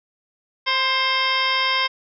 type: harmonic tone with a mistuned harmonic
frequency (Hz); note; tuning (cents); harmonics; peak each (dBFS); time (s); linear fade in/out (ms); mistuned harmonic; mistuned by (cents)
529; C5; +19; 1 / 2 / 3 / 4 / 5 / 6 / 7 / 9 / 10; -34 / -23 / -29 / -23 / -31 / -25 / -29 / -32 / -29; 0.66-1.88; 20; 2; -31
effects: none